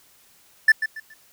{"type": "tone with echo", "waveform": "triangle", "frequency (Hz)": 1760, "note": "A6", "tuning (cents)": 0, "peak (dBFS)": -8, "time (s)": [0.68, 0.72], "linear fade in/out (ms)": 5, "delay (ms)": 140, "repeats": 3, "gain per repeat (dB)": -11, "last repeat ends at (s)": 1.14, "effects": ["white hiss -56 dBFS RMS until 1.32 s"]}